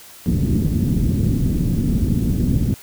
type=low-pass noise; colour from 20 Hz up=white; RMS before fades=-18 dBFS; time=0.26-2.74 s; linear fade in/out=0 ms; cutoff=240 Hz; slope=24 dB/octave; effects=white hiss -42 dBFS RMS until 2.82 s